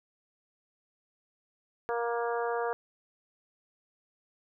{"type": "harmonic tone", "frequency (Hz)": 235.4, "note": "A#3", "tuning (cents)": 17, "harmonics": [2, 3, 4, 5, 6, 7], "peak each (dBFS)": [-31, -35, -37, -39, -41, -42], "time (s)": [1.89, 2.73], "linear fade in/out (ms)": 0, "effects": []}